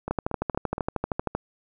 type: two click trains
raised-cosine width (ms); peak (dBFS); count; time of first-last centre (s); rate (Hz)
1; -16 / -11; 4 / 17; 0.08-0.781 / 0.11-1.35; 4.28 / 12.9
effects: none